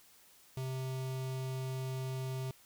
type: tone with notch filter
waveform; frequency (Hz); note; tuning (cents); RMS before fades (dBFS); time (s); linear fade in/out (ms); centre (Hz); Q
square; 130.81; C3; 0; -38; 0.57-2.51; 2; 1600; 2
effects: white hiss -62 dBFS RMS until 2.65 s